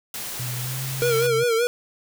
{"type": "noise", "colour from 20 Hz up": "white", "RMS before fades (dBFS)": -32, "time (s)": [0.14, 1.27], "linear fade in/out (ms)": 2}
{"type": "tone with pitch glide", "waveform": "sine", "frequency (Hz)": [123.47, 132.33], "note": ["B2", "C3"], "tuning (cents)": [0, 20], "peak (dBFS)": -28, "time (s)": [0.39, 1.44], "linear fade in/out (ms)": 10, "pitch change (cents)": 120, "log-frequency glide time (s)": [0.56, 0.81]}
{"type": "tone with vibrato", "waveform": "square", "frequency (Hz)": 466.2, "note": "A#4", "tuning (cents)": 0, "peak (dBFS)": -19, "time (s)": [1.02, 1.67], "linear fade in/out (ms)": 0, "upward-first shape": "sine", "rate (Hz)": 5.2, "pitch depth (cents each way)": 75}
{"effects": []}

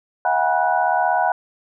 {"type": "tone cluster", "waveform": "sine", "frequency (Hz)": [646, 728, 804, 967, 1483], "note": ["E5", "F#5", "G5", "B5", "F#6"], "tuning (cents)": [-35, -28, 44, -37, 4], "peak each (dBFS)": [-25, -19, -22, -23, -25], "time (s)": [0.25, 1.32], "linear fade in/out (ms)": 2, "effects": []}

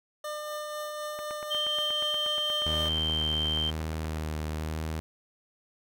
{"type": "tone with tremolo", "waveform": "25% pulse", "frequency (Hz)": 601, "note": "D5", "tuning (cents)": 40, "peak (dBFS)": -29, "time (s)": [0.24, 2.89], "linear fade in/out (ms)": 5, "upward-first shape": "triangle", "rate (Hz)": 4, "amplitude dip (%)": 30}
{"type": "click train", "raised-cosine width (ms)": 0.5, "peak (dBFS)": -26, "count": 26, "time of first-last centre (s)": [1.19, 4.17], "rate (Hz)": 8.39}
{"type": "tone", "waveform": "sine", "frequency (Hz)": 3136, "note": "G7", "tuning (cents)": 0, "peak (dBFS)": -27, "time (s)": [1.5, 3.71], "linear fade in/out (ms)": 20}
{"type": "tone with vibrato", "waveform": "sawtooth", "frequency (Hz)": 78.2, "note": "D#2", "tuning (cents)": 9, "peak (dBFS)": -27, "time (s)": [2.66, 5], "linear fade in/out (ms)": 0, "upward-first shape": "sine", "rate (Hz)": 1, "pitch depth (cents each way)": 21}
{"effects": []}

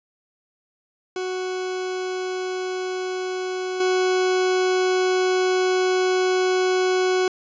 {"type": "tone with level steps", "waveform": "40% pulse", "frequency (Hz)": 370, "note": "F#4", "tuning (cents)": 0, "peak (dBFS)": [-24, -17], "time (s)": [1.16, 7.28], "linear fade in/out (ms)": 2, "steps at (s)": 3.8, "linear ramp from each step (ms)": 5, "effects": ["resampled to 16000 Hz", "9-bit"]}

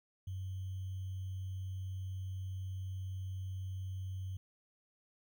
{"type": "tone with sample-and-hold", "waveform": "sine", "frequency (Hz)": 94.1, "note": "F#2", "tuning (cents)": 30, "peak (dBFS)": -38, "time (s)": [0.27, 4.37], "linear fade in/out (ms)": 5, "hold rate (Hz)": 3150, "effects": []}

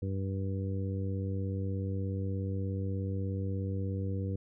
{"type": "harmonic tone", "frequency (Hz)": 96.7, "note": "G2", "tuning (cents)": -23, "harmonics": [1, 2, 3, 4, 5], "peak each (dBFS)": [-32, -39, -42, -46, -43], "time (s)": [0.02, 4.36], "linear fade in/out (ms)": 5, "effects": []}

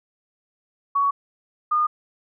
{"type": "tone pair in turn", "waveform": "sine", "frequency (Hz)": [1122, 1219.4], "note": ["C#6", "D#6"], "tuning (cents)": [21, -35], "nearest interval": "minor second", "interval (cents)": 144, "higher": "second", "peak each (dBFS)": -17, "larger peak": "neither", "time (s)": [[0.95, 1.11], [1.71, 1.87]], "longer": "neither", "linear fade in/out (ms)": 10, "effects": []}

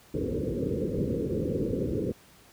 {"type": "low-pass noise", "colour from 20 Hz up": "white", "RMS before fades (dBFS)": -29, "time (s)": [0.14, 2.12], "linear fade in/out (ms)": 2, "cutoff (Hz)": 520, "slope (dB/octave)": 96, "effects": ["pink hiss -56 dBFS RMS until 2.52 s", "high-pass 60 Hz 12 dB/octave"]}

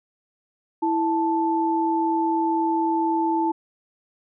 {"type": "tone pair together", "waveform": "sine", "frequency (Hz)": [328.9, 878], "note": ["E4", "A5"], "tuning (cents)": [-4, -4], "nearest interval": "octave + perfect fourth", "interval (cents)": 1700, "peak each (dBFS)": -22, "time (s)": [0.82, 3.52], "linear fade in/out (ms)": 10, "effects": []}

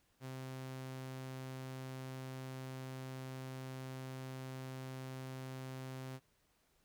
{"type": "tone", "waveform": "sawtooth", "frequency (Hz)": 130.81, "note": "C3", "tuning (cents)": 0, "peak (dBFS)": -40, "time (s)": [0.2, 6.2], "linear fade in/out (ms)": 50, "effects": ["pink hiss -75 dBFS RMS until 6.84 s"]}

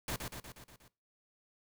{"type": "noise with echo", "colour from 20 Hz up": "pink", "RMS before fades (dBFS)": -37, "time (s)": [0.08, 0.16], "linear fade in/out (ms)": 2, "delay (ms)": 120, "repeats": 6, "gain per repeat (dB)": -4, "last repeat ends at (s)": 0.88, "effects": ["noise-tail reverb RT60 0.3 s tail -20 dB re dry"]}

